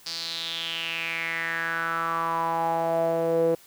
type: tone with band-pass filter sweep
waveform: sawtooth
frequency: 165.6 Hz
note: E3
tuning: 8 cents sharp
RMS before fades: -27 dBFS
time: 0.06-3.55 s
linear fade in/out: 5 ms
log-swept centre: 4800 to 460 Hz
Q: 5.7
effects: white hiss -53 dBFS RMS until 3.66 s